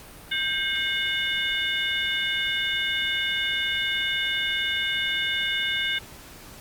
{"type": "tone cluster", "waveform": "sine", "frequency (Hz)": [1580, 2161, 2919, 3575], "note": ["G6", "C#7", "F#7", "A7"], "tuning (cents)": [13, -45, -24, 27], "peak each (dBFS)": -29, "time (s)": [0.31, 5.99], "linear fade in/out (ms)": 10, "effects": ["pink hiss -45 dBFS RMS until 6.6 s", "Opus 48 kbps"]}